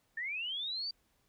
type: linear sweep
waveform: sine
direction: up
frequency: 1760 to 4699 Hz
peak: -35 dBFS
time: 0.17-0.91 s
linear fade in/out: 5 ms
effects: pink hiss -74 dBFS RMS until 1.28 s